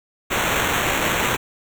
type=noise with sample-and-hold; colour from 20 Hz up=white; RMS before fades=-21 dBFS; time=0.3-1.37 s; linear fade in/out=20 ms; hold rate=4900 Hz; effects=none